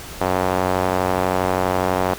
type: tone with band-pass filter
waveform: sawtooth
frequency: 92.3 Hz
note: F#2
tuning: 4 cents flat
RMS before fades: -20 dBFS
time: 0.21-2.14 s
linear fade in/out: 5 ms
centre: 770 Hz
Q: 1.3
effects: pink hiss -35 dBFS RMS until 2.18 s